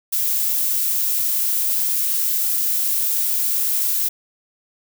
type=noise; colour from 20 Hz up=violet; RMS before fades=-20 dBFS; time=0.12-4.09 s; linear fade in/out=10 ms; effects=none